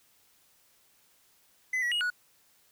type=tone with pitch steps; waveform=triangle; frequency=2022 / 1929 / 2885 / 1463 Hz; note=B6 / B6 / F#7 / F#6; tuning=+40 / -41 / -44 / -20 cents; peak=-25 dBFS; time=1.73-2.102 s; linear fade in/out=5 ms; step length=93 ms; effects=white hiss -65 dBFS RMS until 2.71 s